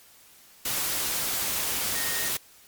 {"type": "tone in noise", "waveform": "sine", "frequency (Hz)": 1855, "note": "A#6", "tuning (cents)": -9, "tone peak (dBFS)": -34, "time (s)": [1.95, 2.29], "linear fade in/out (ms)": 5, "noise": "white", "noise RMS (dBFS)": -28, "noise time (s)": [0.65, 2.37], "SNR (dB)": -9, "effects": ["white hiss -54 dBFS RMS until 2.67 s", "MP3 96 kbps"]}